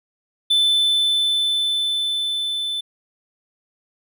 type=tone with level ramp; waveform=triangle; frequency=3520 Hz; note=A7; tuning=in tune; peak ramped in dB=-12 to -21 dBFS; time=0.5-2.81 s; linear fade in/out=10 ms; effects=none